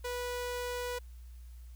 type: tone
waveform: sawtooth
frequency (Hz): 490.5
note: B4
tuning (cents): -12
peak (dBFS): -31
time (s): 0.04-0.99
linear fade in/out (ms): 10
effects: added 60 Hz sine -46 dBFS peak until 1.75 s + white hiss -67 dBFS RMS until 1.75 s